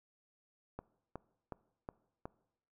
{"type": "click train", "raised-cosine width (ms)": 1, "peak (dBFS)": -28, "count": 5, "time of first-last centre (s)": [0.79, 2.255], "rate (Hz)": 2.73, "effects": ["noise-tail reverb RT60 0.8 s tail -21 dB re dry"]}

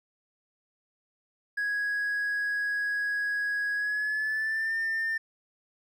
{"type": "tone with pitch glide", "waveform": "triangle", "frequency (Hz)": [1661.2, 1801.1], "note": ["G#6", "A6"], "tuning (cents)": [0, 40], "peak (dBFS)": -24, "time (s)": [1.57, 5.18], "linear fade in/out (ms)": 10, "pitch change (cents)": 140, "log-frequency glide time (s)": [3.75, 4.75], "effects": ["tanh soft clip ceiling -22 dBFS"]}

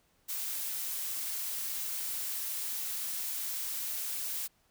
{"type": "noise", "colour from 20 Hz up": "blue", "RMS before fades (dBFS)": -36, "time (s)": [0.28, 4.48], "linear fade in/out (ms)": 20, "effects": ["pink hiss -70 dBFS RMS until 4.7 s"]}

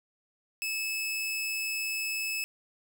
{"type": "tone", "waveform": "sawtooth", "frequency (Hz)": 2603, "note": "E7", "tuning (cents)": -22, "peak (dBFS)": -27, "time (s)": [0.62, 2.44], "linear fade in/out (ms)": 0, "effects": []}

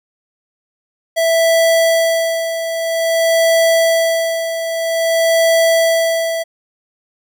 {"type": "tone with tremolo", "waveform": "square", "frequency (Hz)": 659.3, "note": "E5", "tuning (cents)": 0, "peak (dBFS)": -10, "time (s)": [1.16, 6.44], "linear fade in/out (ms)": 20, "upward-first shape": "sine", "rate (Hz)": 0.51, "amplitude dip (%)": 65, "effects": []}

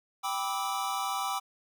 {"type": "chord", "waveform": "square", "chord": "E minor seventh", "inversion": "first", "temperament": "equal with one note detuned", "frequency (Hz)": [784, 987.8, 1174.7, 1295.9], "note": ["G5", "B5", "D6", "E6"], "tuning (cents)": [0, 0, 0, -30], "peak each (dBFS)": [-35, -37, -36, -38], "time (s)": [0.23, 1.4], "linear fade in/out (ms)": 20, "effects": []}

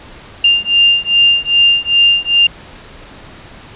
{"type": "beating tone pair", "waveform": "sine", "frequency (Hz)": [2797, 2799.5], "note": ["F7", "F7"], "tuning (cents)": [2, 4], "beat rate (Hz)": 2.5, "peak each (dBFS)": -11, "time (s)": [0.44, 2.47], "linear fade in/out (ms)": 5, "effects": ["pink hiss -36 dBFS RMS until 3.75 s", "resampled to 8000 Hz"]}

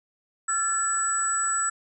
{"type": "tone cluster", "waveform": "sine", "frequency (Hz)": [1352, 1723, 7860], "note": ["E6", "A6", "B8"], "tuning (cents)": [43, -37, -9], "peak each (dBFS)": [-27, -32, -25], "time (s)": [0.48, 1.7], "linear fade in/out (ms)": 10, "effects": []}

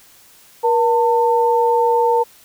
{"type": "tone pair together", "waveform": "sine", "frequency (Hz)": [476.2, 898], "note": ["A#4", "A5"], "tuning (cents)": [37, 35], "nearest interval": "major seventh", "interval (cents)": 1098, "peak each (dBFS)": -15, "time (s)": [0.63, 2.24], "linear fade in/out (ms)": 20, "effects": ["white hiss -48 dBFS RMS until 2.44 s"]}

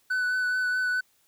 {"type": "tone with vibrato", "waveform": "triangle", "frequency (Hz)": 1496, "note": "F#6", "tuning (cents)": 19, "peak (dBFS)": -22, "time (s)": [0.1, 1.01], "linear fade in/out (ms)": 10, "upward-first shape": "triangle", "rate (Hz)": 4.7, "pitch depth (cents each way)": 20, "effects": ["white hiss -66 dBFS RMS until 1.27 s"]}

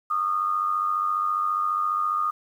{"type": "tone with amplitude modulation", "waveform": "sine", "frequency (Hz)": 1226, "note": "D#6", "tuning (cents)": -26, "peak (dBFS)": -19, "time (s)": [0.1, 2.31], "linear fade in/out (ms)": 10, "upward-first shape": "sine", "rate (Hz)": 94.7, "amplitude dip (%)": 60, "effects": ["9-bit"]}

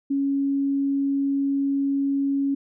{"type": "tone", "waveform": "sine", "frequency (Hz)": 277.2, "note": "C#4", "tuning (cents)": 0, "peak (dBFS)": -20, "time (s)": [0.1, 2.55], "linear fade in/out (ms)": 10, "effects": []}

